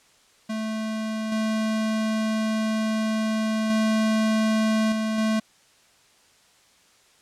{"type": "tone with level steps", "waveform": "square", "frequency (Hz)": 218.8, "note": "A3", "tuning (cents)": -9, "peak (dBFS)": [-27, -23, -20, -24, -21], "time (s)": [0.49, 5.4], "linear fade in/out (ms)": 10, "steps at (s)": [1.32, 3.7, 4.92, 5.18], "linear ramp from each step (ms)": 2, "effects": ["white hiss -58 dBFS RMS until 7.21 s", "low-pass 8000 Hz 12 dB/octave"]}